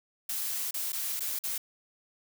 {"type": "noise with dropouts", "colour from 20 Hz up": "blue", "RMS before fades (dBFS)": -33, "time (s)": [0.29, 1.58], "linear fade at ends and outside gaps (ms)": 5, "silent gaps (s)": [[0.71, 0.741], [0.922, 0.929], [1.196, 1.204], [1.39, 1.437]], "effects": []}